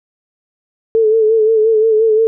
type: tone with vibrato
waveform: sine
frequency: 440 Hz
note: A4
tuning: in tune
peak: -8 dBFS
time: 0.95-2.27 s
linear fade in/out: 0 ms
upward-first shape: sine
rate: 5.7 Hz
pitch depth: 48 cents each way
effects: none